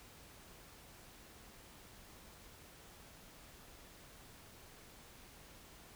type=silence; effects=pink hiss -58 dBFS RMS until 5.95 s